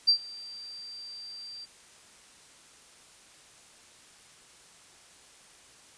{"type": "tone with ADSR envelope", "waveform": "sine", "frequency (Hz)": 4699, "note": "D8", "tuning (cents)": 0, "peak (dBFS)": -16, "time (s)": [0.07, 1.66], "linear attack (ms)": 18, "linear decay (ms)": 88, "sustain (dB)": -24, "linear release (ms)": 23, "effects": ["white hiss -55 dBFS RMS until 5.97 s", "resampled to 22050 Hz"]}